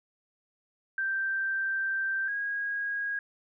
sine tone pair in turn, 1568 / 1640.6 Hz, G6 / G#6, 0 / -22 cents, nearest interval minor second, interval 78 cents, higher second, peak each -27 / -29 dBFS, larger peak first, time 0.98-2.28 / 2.28-3.19 s, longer first, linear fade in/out 2 ms, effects none

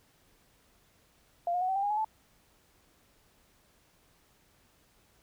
sine tone with pitch steps, 693 / 716.2 / 740.2 / 764.9 / 790.5 / 817 / 844.4 / 872.6 Hz, F5 / F5 / F#5 / G5 / G5 / G#5 / G#5 / A5, -14 / +43 / 0 / -43 / +14 / -29 / +29 / -15 cents, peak -27 dBFS, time 1.47-2.046 s, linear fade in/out 2 ms, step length 72 ms, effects pink hiss -66 dBFS RMS until 5.22 s

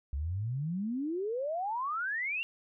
sine exponential sweep, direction up, 65.9 to 2813 Hz, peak -31 dBFS, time 0.13-2.43 s, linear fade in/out 0 ms, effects none

